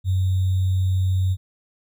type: tone with sample-and-hold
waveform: sine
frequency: 93.4 Hz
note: F#2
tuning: 17 cents sharp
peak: -17 dBFS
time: 0.04-1.37 s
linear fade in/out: 50 ms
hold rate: 3675 Hz
effects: none